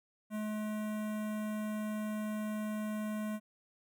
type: tone with notch filter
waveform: square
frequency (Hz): 213.4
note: G#3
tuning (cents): +47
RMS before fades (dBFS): -37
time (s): 0.3-3.4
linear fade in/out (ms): 50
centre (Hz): 4600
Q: 0.73
effects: none